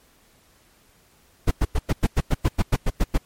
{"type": "noise bursts", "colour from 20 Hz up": "brown", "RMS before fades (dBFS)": -17, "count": 13, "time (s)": [1.47, 3.18], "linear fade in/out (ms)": 10, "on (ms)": 42, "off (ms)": 97, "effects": ["pink hiss -58 dBFS RMS until 3.25 s", "MP3 64 kbps"]}